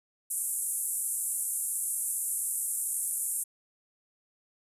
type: band-pass noise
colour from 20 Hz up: pink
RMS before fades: -32 dBFS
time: 0.3-3.44 s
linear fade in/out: 10 ms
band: 8300 to 12000 Hz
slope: 48 dB/octave
effects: resampled to 32000 Hz